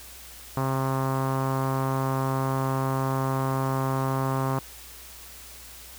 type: tone with low-pass filter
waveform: sawtooth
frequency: 133.4 Hz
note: C3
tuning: 34 cents sharp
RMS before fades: -26 dBFS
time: 0.57-4.59 s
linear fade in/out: 0 ms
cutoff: 1100 Hz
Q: 3.1
effects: added 60 Hz sine -50 dBFS peak until 5.98 s + white hiss -45 dBFS RMS until 5.98 s